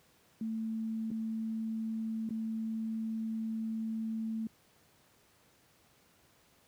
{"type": "tone with dropouts", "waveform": "sine", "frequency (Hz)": 222.4, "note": "A3", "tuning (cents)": 19, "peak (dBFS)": -33, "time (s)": [0.41, 4.47], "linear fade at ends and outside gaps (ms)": 2, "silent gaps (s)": [[1.105, 1.113], [2.291, 2.306]], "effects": ["pink hiss -66 dBFS RMS until 6.67 s", "high-pass 80 Hz 12 dB/octave"]}